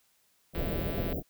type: band-stop noise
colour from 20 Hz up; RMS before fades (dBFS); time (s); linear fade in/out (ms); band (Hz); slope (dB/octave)
pink; -32; 0.53-1.23; 50; 710 to 15000; 96
type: click train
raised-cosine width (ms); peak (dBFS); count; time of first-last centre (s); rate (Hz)
0.3; -28; 98; 0.55-1.127; 168
effects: white hiss -69 dBFS RMS until 1.29 s